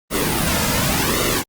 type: noise with flanger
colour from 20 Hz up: pink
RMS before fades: -19 dBFS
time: 0.1-1.44 s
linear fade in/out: 50 ms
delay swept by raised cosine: 1.2 to 2.7 ms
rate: 0.89 Hz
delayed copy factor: -0.65
effects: Opus 32 kbps